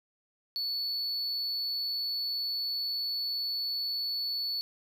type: tone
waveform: triangle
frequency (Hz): 4439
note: C#8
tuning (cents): +2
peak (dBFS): -29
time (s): 0.56-4.61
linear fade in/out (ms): 0
effects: none